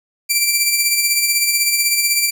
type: tone with tremolo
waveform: 10% pulse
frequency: 2349 Hz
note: D7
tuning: in tune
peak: -3 dBFS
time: 0.29-2.31 s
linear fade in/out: 20 ms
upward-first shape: sine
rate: 16 Hz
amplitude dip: 45%
effects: none